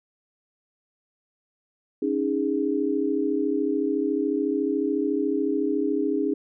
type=chord; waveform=sine; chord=C# suspended second; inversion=none; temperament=equal with one note detuned; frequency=277.2 / 311.1 / 411.5 Hz; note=C#4 / D#4 / G#4; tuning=0 / 0 / -16 cents; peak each=-26 dBFS; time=2.02-6.34 s; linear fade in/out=5 ms; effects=none